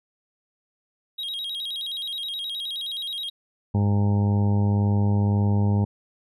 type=tone with vibrato; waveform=triangle; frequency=3520 Hz; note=A7; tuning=in tune; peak=-27 dBFS; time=1.18-3.3 s; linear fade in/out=10 ms; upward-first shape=square; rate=9.5 Hz; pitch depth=140 cents each way
type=harmonic tone; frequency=101.9 Hz; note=G#2; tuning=32 cents flat; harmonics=1 / 2 / 3 / 4 / 5 / 6 / 7 / 8 / 9; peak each=-19 / -24 / -36 / -35 / -39 / -43 / -45 / -38 / -40 dBFS; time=3.74-5.85 s; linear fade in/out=10 ms
effects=none